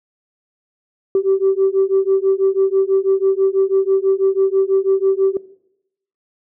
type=beating tone pair; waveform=sine; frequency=383.6 / 389.7 Hz; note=G4 / G4; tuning=-37 / -10 cents; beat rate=6.1 Hz; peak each=-15 dBFS; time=1.15-5.37 s; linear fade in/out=2 ms; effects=noise-tail reverb RT60 0.8 s tail -19 dB re dry + tanh soft clip ceiling -7 dBFS